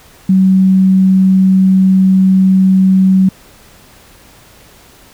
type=tone; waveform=sine; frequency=189.2 Hz; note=F#3; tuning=39 cents sharp; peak=-5 dBFS; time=0.29-3.29 s; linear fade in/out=5 ms; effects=pink hiss -42 dBFS RMS until 5.13 s